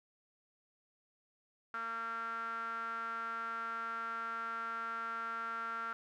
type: tone with band-pass filter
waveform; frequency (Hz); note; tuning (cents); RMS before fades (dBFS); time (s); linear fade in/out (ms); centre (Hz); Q
sawtooth; 228.5; A#3; -34; -40; 1.74-5.93; 0; 1400; 8.9
effects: none